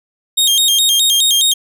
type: tone with vibrato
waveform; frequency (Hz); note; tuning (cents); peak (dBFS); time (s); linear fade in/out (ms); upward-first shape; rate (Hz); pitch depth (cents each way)
sawtooth; 3459; A7; -30; -7; 0.37-1.54; 10; square; 4.8; 130
effects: none